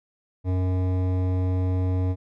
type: tone with hard clipping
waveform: triangle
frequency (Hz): 92.1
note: F#2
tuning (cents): -7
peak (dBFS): -23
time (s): 0.44-2.16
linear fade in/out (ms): 50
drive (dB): 18
effects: none